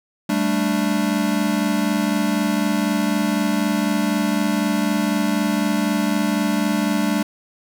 square chord, G suspended second, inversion none, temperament equal, 196 / 220 / 293.7 Hz, G3 / A3 / D4, 0 / 0 / 0 cents, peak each -23 dBFS, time 0.29-7.23 s, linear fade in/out 5 ms, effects none

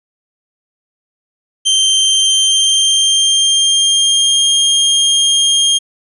sawtooth tone with pitch glide, 3136 to 3220 Hz, G7 to G7, 0 to +46 cents, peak -6 dBFS, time 1.65-5.79 s, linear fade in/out 20 ms, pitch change +46 cents, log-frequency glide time 1.97-4.47 s, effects resampled to 24000 Hz

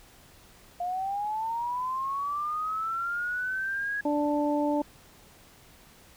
sine linear sweep, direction up, 698.5 to 1669 Hz, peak -28 dBFS, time 0.8-4.01 s, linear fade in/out 5 ms
harmonic tone, 293.7 Hz, D4, in tune, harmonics 1 / 2 / 3, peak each -26 / -29 / -31 dBFS, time 4.05-4.82 s, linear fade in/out 5 ms
effects pink hiss -55 dBFS RMS until 6.16 s

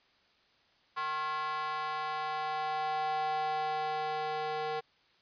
square tone with high-pass filter sweep, 154 Hz, D#3, 17 cents flat, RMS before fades -34 dBFS, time 0.96-4.81 s, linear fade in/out 20 ms, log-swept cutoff 1100 to 590 Hz, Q 4.3, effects white hiss -67 dBFS RMS until 5.21 s + resampled to 11025 Hz

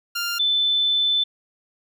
15% pulse / sine tone pair in turn, 1396.9 / 3520 Hz, F6 / A7, 0 / 0 cents, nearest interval octave + major third, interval 1600 cents, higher second, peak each -17 dBFS, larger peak neither, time 0.15-0.39 / 0.39-1.24 s, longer second, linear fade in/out 10 ms, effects none

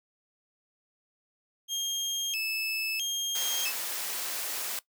30% pulse tone with vibrato, 2902 Hz, F#7, 34 cents flat, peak -26 dBFS, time 1.68-3.73 s, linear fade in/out 50 ms, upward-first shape square, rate 0.76 Hz, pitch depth 180 cents each way
white noise, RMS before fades -34 dBFS, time 3.35-4.79 s, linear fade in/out 2 ms
effects noise-tail reverb RT60 0.1 s tail -18 dB re dry + high-pass 400 Hz 12 dB/octave

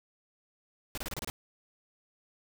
pink noise bursts, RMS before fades -37 dBFS, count 7, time 0.95-1.3 s, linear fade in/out 0 ms, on 26 ms, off 28 ms, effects none

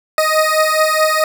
20% pulse beating tone pair, 622.3 / 627 Hz, D#5 / D#5, 0 / +13 cents, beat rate 4.7 Hz, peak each -10 dBFS, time 0.18-1.24 s, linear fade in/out 2 ms, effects none

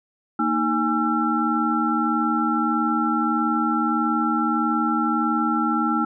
sine tone cluster, 230.1 / 311.7 / 823 / 1347 Hz, A#3 / D#4 / G#5 / E6, -22 / +3 / -16 / +37 cents, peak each -24 / -24 / -27 / -23 dBFS, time 0.39-6.05 s, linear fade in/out 5 ms, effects none

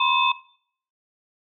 sine tone cluster, 974 / 1050 / 2578 / 3555 Hz, B5 / C6 / E7 / A7, -24 / +6 / -39 / +17 cents, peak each -25 / -21 / -24 / -25 dBFS, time 0-0.32 s, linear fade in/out 5 ms, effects noise-tail reverb RT60 0.6 s tail -19 dB re dry

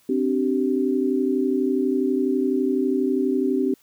sine chord, C suspended second, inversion none, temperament equal with one note detuned, 261.6 / 293.7 / 385 Hz, C4 / D4 / G4, 0 / 0 / -31 cents, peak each -22 / -25 / -23 dBFS, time 0.09-3.74 s, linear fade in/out 5 ms, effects white hiss -59 dBFS RMS until 3.82 s

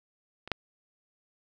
clicks, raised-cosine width 0.3 ms, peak -26 / -11 dBFS, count 2, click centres 0.476 / 0.517 s, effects none

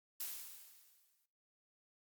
blue noise with exponential decay, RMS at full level -41 dBFS, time 0.2-1.26 s, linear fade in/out 5 ms, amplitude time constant 230 ms, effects noise-tail reverb RT60 0.5 s tail -17 dB re dry + Opus 48 kbps

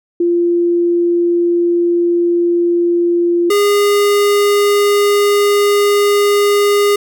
sine / square tone pair in turn, 345.6 / 408.6 Hz, F4 / G#4, -18 / -28 cents, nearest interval minor third, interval 290 cents, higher second, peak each -10 dBFS, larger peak neither, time 0.2-3.5 / 3.5-6.96 s, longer second, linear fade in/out 5 ms, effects none

